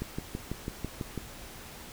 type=click train; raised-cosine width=3 ms; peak=-20 dBFS; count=8; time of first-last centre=0.02-1.177 s; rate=6.05 Hz; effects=pink hiss -46 dBFS RMS until 1.92 s